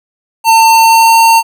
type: tone with pitch glide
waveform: square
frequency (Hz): 901 to 909.9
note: A5 to A#5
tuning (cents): +41 to -42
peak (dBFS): -4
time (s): 0.44-1.43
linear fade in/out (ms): 50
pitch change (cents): +17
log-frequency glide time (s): 0.75-1.18
effects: none